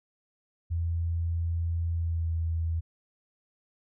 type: tone with pitch glide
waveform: sine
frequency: 84 to 82.27 Hz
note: E2 to E2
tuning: +33 to -3 cents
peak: -26 dBFS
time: 0.7-2.81 s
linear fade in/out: 20 ms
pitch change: -36 cents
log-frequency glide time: 1.94-2.31 s
effects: none